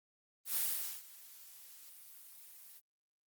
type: noise with ADSR envelope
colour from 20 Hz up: blue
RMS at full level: -33 dBFS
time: 0.45-2.81 s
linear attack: 110 ms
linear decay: 460 ms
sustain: -22 dB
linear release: 37 ms
effects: Opus 32 kbps